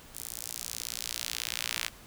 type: tone with high-pass filter sweep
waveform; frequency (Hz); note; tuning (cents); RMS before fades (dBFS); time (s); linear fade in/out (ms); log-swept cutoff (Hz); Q
sawtooth; 58.27; A#1; 0; -37; 0.14-1.89; 20; 9000 to 2300; 1
effects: pink hiss -52 dBFS RMS until 2.06 s